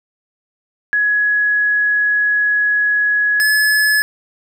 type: tone pair in turn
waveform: sine / square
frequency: 1679 / 1711.3 Hz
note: G#6 / A6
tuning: +18 / -49 cents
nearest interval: unison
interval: 33 cents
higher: second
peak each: -12 dBFS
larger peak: neither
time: 0.93-3.4 / 3.4-4.02 s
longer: first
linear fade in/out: 0 ms
effects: none